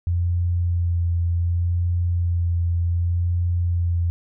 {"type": "tone with vibrato", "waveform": "sine", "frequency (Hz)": 86.5, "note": "F2", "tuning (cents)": -16, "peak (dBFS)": -18, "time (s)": [0.07, 4.1], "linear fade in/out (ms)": 0, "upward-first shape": "sine", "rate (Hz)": 0.67, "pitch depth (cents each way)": 18, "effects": []}